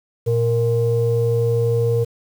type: tone pair together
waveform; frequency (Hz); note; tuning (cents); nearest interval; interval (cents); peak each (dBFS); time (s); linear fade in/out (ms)
sine; 116.55 / 466.2; A#2 / A#4; 0 / 0; 2 octaves; 2400; -17; 0.26-2.05; 20
effects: tanh soft clip ceiling -9 dBFS + 7-bit